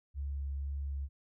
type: tone with vibrato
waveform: sine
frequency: 69.8 Hz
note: C#2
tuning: 13 cents sharp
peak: -34 dBFS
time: 0.14-1.09 s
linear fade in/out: 50 ms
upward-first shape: sine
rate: 2 Hz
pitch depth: 11 cents each way
effects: none